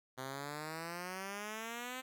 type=exponential sweep; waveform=5% pulse; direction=up; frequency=128.8 to 260.9 Hz; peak=-30 dBFS; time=0.17-2.02 s; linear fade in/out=20 ms; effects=none